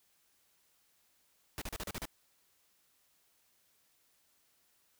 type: noise bursts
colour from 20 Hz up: pink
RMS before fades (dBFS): -40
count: 7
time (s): 1.58-2.054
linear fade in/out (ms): 0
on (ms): 36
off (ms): 37
effects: white hiss -72 dBFS RMS until 4.99 s